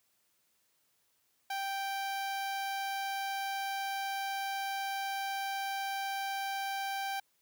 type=tone with notch filter; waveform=sawtooth; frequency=784 Hz; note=G5; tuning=in tune; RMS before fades=-36 dBFS; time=1.5-7.2 s; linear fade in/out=5 ms; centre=8100 Hz; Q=2; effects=white hiss -74 dBFS RMS until 7.41 s + high-pass 60 Hz 12 dB/octave